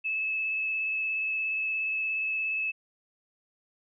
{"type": "tone with vibrato", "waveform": "sine", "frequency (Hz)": 2603, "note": "E7", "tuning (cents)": -22, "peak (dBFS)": -27, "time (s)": [0.04, 2.72], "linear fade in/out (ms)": 20, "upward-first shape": "square", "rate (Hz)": 17, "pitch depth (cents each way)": 12, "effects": []}